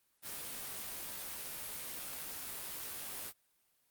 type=noise with comb filter; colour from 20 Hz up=white; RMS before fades=-43 dBFS; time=0.22-3.33 s; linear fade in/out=50 ms; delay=17 ms; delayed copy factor=-0.85; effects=white hiss -75 dBFS RMS until 3.9 s + Opus 32 kbps